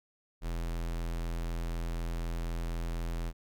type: tone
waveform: square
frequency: 42.02 Hz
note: E1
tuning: 34 cents sharp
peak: -33 dBFS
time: 0.41-3.33 s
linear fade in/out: 50 ms
effects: none